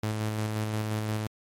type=tone with tremolo; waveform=sawtooth; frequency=108 Hz; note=A2; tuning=32 cents flat; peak=-23 dBFS; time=0.03-1.27 s; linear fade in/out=5 ms; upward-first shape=square; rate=5.7 Hz; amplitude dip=25%; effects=MP3 64 kbps